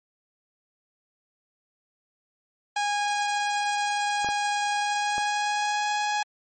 sawtooth tone with pitch glide, 822 to 834.4 Hz, G#5 to G#5, -18 to +8 cents, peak -20 dBFS, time 2.76-6.23 s, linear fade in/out 5 ms, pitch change +26 cents, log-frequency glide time 4.69-5.89 s
clicks, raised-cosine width 1 ms, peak -21 dBFS, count 3, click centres 4.246 / 4.288 / 5.181 s
effects MP3 32 kbps

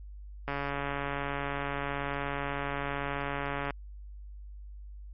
click train, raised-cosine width 0.5 ms, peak -18 dBFS, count 456, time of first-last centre 0.48-3.707 s, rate 141 Hz, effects added 50 Hz sine -42 dBFS peak until 5.13 s + MP3 32 kbps

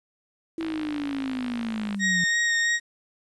sine linear sweep, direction down, 329.6 to 174.61 Hz, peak -27 dBFS, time 0.58-2.24 s, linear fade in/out 2 ms
click train, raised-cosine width 0.3 ms, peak -19 dBFS, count 73, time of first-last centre 0.61-1.946 s, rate 53.9 Hz
40% pulse tone with vibrato, 1865 Hz, A#6, in tune, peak -20 dBFS, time 1.99-2.8 s, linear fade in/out 50 ms, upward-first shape sine, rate 3 Hz, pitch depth 16 cents each way
effects resampled to 22050 Hz + 9-bit

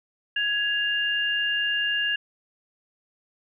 sine tone pair together, 1667 / 2804 Hz, G#6 / F7, +6 / +6 cents, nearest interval major sixth, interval 900 cents, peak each -25 / -25 dBFS, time 0.36-2.16 s, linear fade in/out 5 ms, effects none

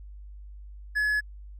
triangle tone, 1700 Hz, G#6, 40 cents sharp, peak -21 dBFS, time 0.95-1.21 s, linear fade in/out 20 ms, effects added 50 Hz sine -41 dBFS peak until 1.59 s

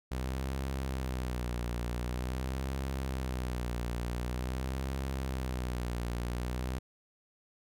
sawtooth tone with vibrato, 63.1 Hz, B1, 38 cents sharp, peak -29 dBFS, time 0.11-6.79 s, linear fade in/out 10 ms, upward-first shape sine, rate 0.46 Hz, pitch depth 100 cents each way, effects none

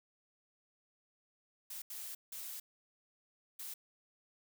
blue noise bursts at uneven times, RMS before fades -45 dBFS, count 4, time 1.7-1.82 / 1.9-2.15 / 2.32-2.6 / 3.59-3.74 s, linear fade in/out 5 ms, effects none

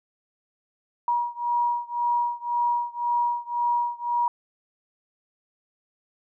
sine beating tone pair, 956 / 957.9 Hz, A#5 / A#5, +43 / +47 cents, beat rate 1.9 Hz, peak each -25 / -26 dBFS, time 1.08-4.28 s, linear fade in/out 2 ms, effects none

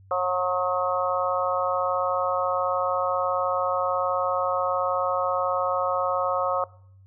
harmonic tone with a mistuned harmonic, 181.4 Hz, F#3, 34 cents flat, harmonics 3 / 4 / 5 / 6 / 7, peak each -25 / -29 / -34 / -29 / -28 dBFS, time 0.11-6.64 s, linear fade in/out 2 ms, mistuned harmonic 5, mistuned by +21 cents, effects noise-tail reverb RT60 0.6 s tail -21 dB re dry + added 96 Hz sine -49 dBFS peak until 7.06 s

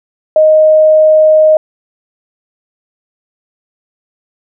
sine tone, 622.3 Hz, D#5, in tune, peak -3 dBFS, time 0.36-1.57 s, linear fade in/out 2 ms, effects none

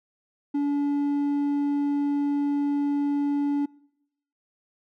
sine tone with hard clipping, 286.5 Hz, D4, 43 cents flat, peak -23 dBFS, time 0.54-3.66 s, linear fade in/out 10 ms, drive 3 dB, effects noise-tail reverb RT60 0.8 s tail -24 dB re dry

